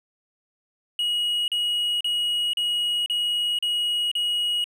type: tone bursts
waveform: triangle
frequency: 2900 Hz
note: F#7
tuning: 35 cents flat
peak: -20 dBFS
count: 7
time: 0.99-4.642 s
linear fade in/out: 2 ms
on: 490 ms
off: 37 ms
effects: none